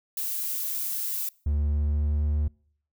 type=noise; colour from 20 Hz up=violet; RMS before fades=-30 dBFS; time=0.17-1.29 s; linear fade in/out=2 ms
type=tone with pitch glide; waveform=triangle; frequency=73.4 to 74.47 Hz; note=D2 to D2; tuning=0 to +25 cents; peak=-20 dBFS; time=1.46-2.48 s; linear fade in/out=5 ms; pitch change=+25 cents; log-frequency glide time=1.67-2.29 s
effects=noise-tail reverb RT60 0.6 s tail -26 dB re dry